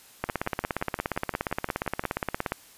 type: two click trains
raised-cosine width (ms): 0.5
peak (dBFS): -11 / -18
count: 40 / 11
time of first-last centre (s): 0.24-2.521 / 0.29-2.038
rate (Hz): 17.1 / 5.72
effects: white hiss -53 dBFS RMS until 2.77 s + resampled to 32000 Hz